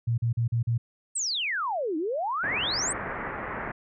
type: tone bursts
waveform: sine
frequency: 117 Hz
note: A#2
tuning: 7 cents sharp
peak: -22 dBFS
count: 5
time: 0.07-0.78 s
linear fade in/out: 10 ms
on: 110 ms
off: 40 ms
type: exponential two-way sweep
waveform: sine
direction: down then up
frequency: 8710 to 298.1 to 8710 Hz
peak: -26 dBFS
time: 1.15-2.93 s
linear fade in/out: 10 ms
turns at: 1.97 s
type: low-pass noise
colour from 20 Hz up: white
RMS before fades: -34 dBFS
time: 2.43-3.72 s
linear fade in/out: 10 ms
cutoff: 2000 Hz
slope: 48 dB/octave
effects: none